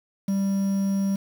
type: tone with quantisation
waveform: triangle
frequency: 196 Hz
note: G3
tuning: in tune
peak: -19 dBFS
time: 0.28-1.16 s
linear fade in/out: 5 ms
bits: 7
effects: none